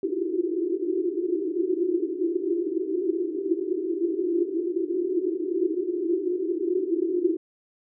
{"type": "band-pass noise", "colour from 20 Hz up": "pink", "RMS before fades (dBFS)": -26, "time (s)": [0.03, 7.37], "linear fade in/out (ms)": 2, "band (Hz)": [330, 380], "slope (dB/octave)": 96, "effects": []}